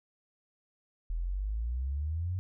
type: exponential sweep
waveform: sine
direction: up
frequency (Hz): 39.9 to 94.9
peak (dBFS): -30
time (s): 1.1-2.39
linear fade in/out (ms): 0
effects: none